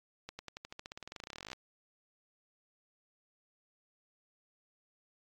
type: accelerating click train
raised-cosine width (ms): 0.2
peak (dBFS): -26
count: 29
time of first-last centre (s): 0.29-1.531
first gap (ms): 100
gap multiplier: 0.93
effects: AAC 64 kbps